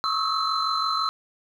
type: tone cluster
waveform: sine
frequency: 1106 / 1267 / 1313 / 4080 Hz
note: C#6 / D#6 / E6 / C8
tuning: -4 / +31 / -7 / -44 cents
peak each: -27 dBFS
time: 0.04-1.09 s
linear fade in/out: 0 ms
effects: tanh soft clip ceiling -15 dBFS + 9-bit